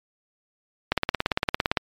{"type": "click train", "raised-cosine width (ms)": 0.3, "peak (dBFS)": -5, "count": 16, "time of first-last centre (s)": [0.92, 1.772], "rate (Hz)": 17.6, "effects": ["MP3 96 kbps"]}